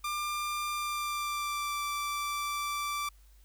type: tone with pitch glide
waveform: sawtooth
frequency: 1194 to 1168.8 Hz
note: D6 to D6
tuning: +28 to -9 cents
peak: -28 dBFS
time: 0.04-3.09 s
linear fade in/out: 5 ms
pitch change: -37 cents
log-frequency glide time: 0.71-1.84 s
effects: added 50 Hz sine -55 dBFS peak until 3.44 s + white hiss -67 dBFS RMS until 3.44 s